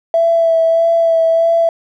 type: tone with vibrato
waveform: triangle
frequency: 662 Hz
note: E5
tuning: 7 cents sharp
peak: -5 dBFS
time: 0.14-1.69 s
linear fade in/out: 2 ms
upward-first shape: sine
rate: 1.6 Hz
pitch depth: 19 cents each way
effects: tanh soft clip ceiling -7 dBFS